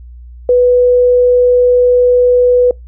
sine tone, 493.9 Hz, B4, in tune, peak -5 dBFS, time 0.49-2.71 s, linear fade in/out 2 ms, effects noise-tail reverb RT60 0.2 s tail -26 dB re dry + added 60 Hz sine -30 dBFS peak until 2.87 s

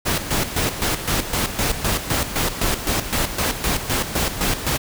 pink noise with tremolo, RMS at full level -20 dBFS, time 0.05-4.78 s, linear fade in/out 20 ms, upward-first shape square, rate 3.9 Hz, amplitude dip 65%, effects none

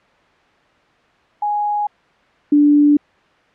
sine tone pair in turn, 830.6 / 292.6 Hz, G#5 / D4, 0 / -6 cents, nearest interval octave + tritone, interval 1806 cents, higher first, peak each -16 / -8 dBFS, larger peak second, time 1.42-1.87 / 2.52-2.97 s, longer neither, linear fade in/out 5 ms, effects white hiss -53 dBFS RMS until 3.54 s + low-pass 2000 Hz 12 dB/octave

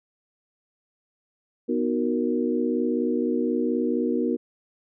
sine chord, B major seventh, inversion none, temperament equal, 246.9 / 311.1 / 370 / 466.2 Hz, B3 / D#4 / F#4 / A#4, 0 / 0 / 0 / 0 cents, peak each -25 / -28 / -28 / -28 dBFS, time 1.68-4.37 s, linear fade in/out 20 ms, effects none

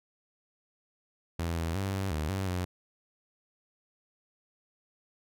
sawtooth tone with pitch steps, 84 / 82.5 / 97.4 / 96.7 / 76.7 / 96.3 / 90.2 Hz, E2 / E2 / G2 / G2 / D#2 / G2 / F#2, +33 / +2 / -11 / -23 / -24 / -30 / -44 cents, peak -26 dBFS, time 1.39-2.65 s, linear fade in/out 5 ms, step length 180 ms, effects none

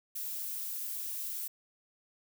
violet noise, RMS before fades -38 dBFS, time 0.15-1.48 s, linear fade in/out 10 ms, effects none

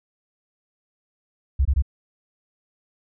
sine tone bursts, 68 Hz, C#2, 33 cents flat, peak -15 dBFS, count 3, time 1.59-1.823 s, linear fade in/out 10 ms, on 63 ms, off 22 ms, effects none

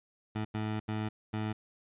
20% pulse tone bursts at uneven times, 107.9 Hz, A2, 33 cents flat, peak -27 dBFS, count 4, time 0.35-0.45 / 0.54-0.8 / 0.88-1.09 / 1.33-1.53 s, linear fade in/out 10 ms, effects resampled to 8000 Hz

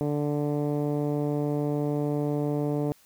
10% pulse tone with low-pass filter, 146.83 Hz, D3, in tune, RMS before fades -27 dBFS, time 0.01-2.92 s, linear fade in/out 0 ms, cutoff 460 Hz, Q 0.88, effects white hiss -59 dBFS RMS until 3.05 s

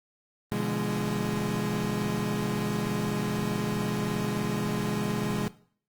30% pulse chord, B diminished seventh, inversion none, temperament equal with one note detuned, 123.47 / 146.83 / 171.52 / 207.7 Hz, B2 / D3 / F3 / Ab3, 0 / 0 / -31 / 0 cents, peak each -32 / -33 / -32 / -27 dBFS, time 0.52-5.48 s, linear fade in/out 0 ms, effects noise-tail reverb RT60 0.5 s tail -18 dB re dry + Opus 24 kbps

